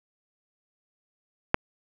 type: click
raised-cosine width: 0.5 ms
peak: -3 dBFS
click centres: 1.544 s
effects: none